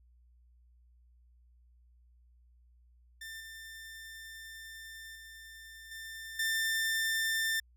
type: tone with level steps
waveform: sawtooth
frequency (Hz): 1790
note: A6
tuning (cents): +29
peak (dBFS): -39 / -42 / -45 / -39 / -26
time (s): 3.21-7.6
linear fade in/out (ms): 5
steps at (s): 3.4 / 5.15 / 5.91 / 6.39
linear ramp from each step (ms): 5
effects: added 60 Hz sine -60 dBFS peak until 7.76 s